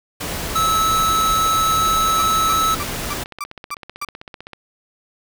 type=noise; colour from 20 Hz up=pink; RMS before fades=-26 dBFS; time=0.2-3.24 s; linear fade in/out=10 ms
type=tone; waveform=square; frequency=1301 Hz; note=E6; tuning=23 cents flat; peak=-16 dBFS; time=0.55-2.75 s; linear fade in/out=10 ms
type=tone bursts; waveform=35% pulse; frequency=1171 Hz; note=D6; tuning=5 cents flat; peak=-22 dBFS; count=7; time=2.19-4.048 s; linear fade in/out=2 ms; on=34 ms; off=270 ms
type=click train; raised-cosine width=0.3 ms; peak=-19 dBFS; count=37; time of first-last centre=2.24-4.533 s; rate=15.7 Hz
effects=none